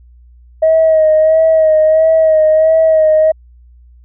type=tone with vibrato; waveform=sine; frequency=633 Hz; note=D#5; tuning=30 cents sharp; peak=-5 dBFS; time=0.62-3.32 s; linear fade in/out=10 ms; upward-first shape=sine; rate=1.5 Hz; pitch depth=32 cents each way; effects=tanh soft clip ceiling -2 dBFS + added 60 Hz sine -39 dBFS peak until 4.04 s